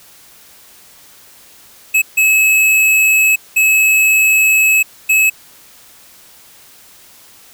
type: tone bursts at uneven times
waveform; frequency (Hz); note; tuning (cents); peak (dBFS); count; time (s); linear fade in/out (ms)
square; 2583; E7; -36; -9; 4; 1.94-2.02 / 2.17-3.36 / 3.56-4.83 / 5.09-5.3; 10
effects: white hiss -43 dBFS RMS until 7.53 s